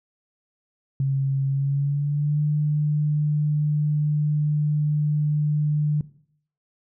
sine tone with pitch glide, 136.4 to 149.61 Hz, C#3 to D3, -28 to +32 cents, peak -19 dBFS, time 1-6.01 s, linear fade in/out 2 ms, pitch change +160 cents, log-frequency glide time 1.47-2.41 s, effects noise-tail reverb RT60 0.6 s tail -17 dB re dry

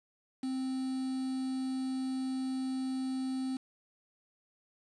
triangle tone with quantisation, 261.6 Hz, C4, in tune, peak -30 dBFS, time 0.43-3.57 s, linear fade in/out 5 ms, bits 8, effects resampled to 24000 Hz

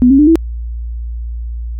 sine tone with pitch steps, 247.9 / 271.9 / 298.2 / 327.1 Hz, B3 / C#4 / D4 / E4, +7 / -33 / +27 / -13 cents, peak -4 dBFS, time 0.02-0.356 s, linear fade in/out 0 ms, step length 84 ms, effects added 58 Hz sine -19 dBFS peak until 1.79 s

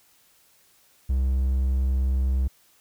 triangle tone, 65.41 Hz, C2, in tune, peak -18 dBFS, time 1.09-2.48 s, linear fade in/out 10 ms, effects white hiss -60 dBFS RMS until 2.8 s

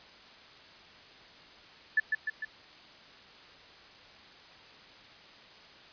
sine tone with echo, 1744 Hz, A6, 16 cents flat, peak -21 dBFS, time 1.97-2 s, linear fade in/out 5 ms, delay 150 ms, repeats 3, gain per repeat -4 dB, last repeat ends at 2.45 s, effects white hiss -53 dBFS RMS until 5.92 s + resampled to 11025 Hz

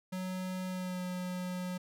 square tone with pitch glide, 185 to 181.51 Hz, F#3 to F#3, 0 to -33 cents, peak -36 dBFS, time 0.12-1.78 s, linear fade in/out 10 ms, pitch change -33 cents, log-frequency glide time 0.68-1.02 s, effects none

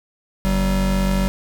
square tone pair together, 47.46 / 190.6 Hz, F#1 / G3, +45 / -48 cents, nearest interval 2 octaves, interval 2407 cents, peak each -20 dBFS, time 0.45-1.28 s, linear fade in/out 0 ms, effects none

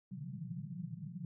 white band-pass noise, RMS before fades -44 dBFS, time 0.11-1.25 s, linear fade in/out 2 ms, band 120 to 190 Hz, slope 96 dB/octave, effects none

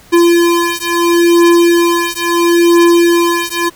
square beating tone pair, 342.1 / 342.84 Hz, F4 / F4, -36 / -32 cents, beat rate 0.74 Hz, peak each -11 dBFS, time 0.12-3.7 s, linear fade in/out 20 ms, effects pink hiss -42 dBFS RMS until 3.75 s

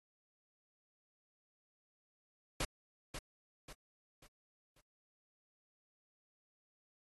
pink noise with echo, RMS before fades -36 dBFS, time 2.6-2.65 s, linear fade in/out 5 ms, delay 540 ms, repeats 4, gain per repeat -8 dB, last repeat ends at 4.81 s, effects AAC 32 kbps

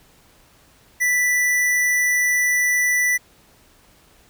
square tone, 1975.5 Hz, B6, in tune, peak -17 dBFS, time 1-3.18 s, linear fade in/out 20 ms, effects pink hiss -54 dBFS RMS until 4.29 s

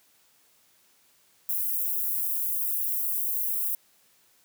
white high-pass noise, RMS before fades -28 dBFS, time 1.49-3.75 s, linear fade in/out 2 ms, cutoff 12000 Hz, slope 24 dB/octave, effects white hiss -63 dBFS RMS until 4.44 s + high-pass 80 Hz 12 dB/octave

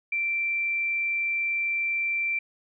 sine tone, 2349 Hz, D7, in tune, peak -24 dBFS, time 0.12-2.39 s, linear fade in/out 5 ms, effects none

